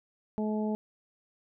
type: harmonic tone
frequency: 214 Hz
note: A3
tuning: 48 cents flat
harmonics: 1 / 2 / 3 / 4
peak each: -29 / -35 / -39 / -41 dBFS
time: 0.38-0.75 s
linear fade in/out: 0 ms
effects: none